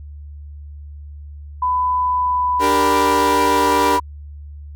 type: tone with pitch glide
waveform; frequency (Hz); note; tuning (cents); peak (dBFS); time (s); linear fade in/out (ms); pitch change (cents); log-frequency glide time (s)
sine; 1000 to 978.9; B5 to B5; +21 to -16; -15; 1.62-4; 5; -37; 1.92-3.87
type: chord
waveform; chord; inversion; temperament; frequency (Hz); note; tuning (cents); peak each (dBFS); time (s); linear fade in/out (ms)
sawtooth; G minor; second; equal with one note detuned; 293.7 / 392 / 468.6; D4 / G4 / Bb4; 0 / 0 / +9; -17; 2.59-4; 50
effects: added 73 Hz sine -32 dBFS peak until 4.75 s